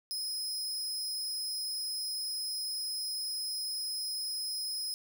sawtooth tone with amplitude modulation, 5110 Hz, D#8, 45 cents sharp, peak -29 dBFS, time 0.11-4.94 s, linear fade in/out 0 ms, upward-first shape sine, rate 292 Hz, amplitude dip 50%, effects none

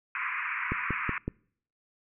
white band-pass noise, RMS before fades -33 dBFS, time 0.15-1.18 s, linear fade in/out 2 ms, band 1000 to 2500 Hz, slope 96 dB/octave
click train, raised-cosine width 3 ms, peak -17 dBFS, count 4, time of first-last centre 0.72-1.28 s, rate 5.36 Hz
effects noise-tail reverb RT60 0.6 s tail -26 dB re dry

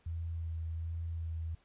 sine tone with vibrato, 82.41 Hz, E2, in tune, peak -35 dBFS, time 0.06-1.55 s, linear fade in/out 5 ms, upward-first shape sine, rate 1.3 Hz, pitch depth 19 cents each way, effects pink hiss -69 dBFS RMS until 1.64 s + resampled to 8000 Hz

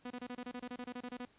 sawtooth tone bursts, 246.9 Hz, B3, in tune, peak -37 dBFS, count 15, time 0.05-1.253 s, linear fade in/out 5 ms, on 55 ms, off 27 ms, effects pink hiss -68 dBFS RMS until 1.38 s + resampled to 8000 Hz

